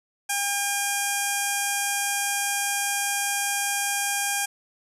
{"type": "tone with notch filter", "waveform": "5% pulse", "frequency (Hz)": 805, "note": "G5", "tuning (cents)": 46, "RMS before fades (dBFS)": -26, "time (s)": [0.29, 4.46], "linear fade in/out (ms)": 10, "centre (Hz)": 4100, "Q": 1.4, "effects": ["resampled to 32000 Hz"]}